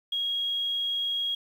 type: tone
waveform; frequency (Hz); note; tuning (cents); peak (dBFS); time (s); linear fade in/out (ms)
sine; 3289; G#7; -18; -26; 0.12-1.35; 5
effects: 9-bit